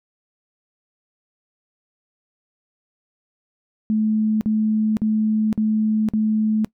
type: tone bursts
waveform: sine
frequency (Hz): 216.4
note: A3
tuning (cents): -29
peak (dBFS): -16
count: 5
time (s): 3.9-6.646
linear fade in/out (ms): 0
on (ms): 510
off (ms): 49
effects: noise-tail reverb RT60 0.1 s tail -21 dB re dry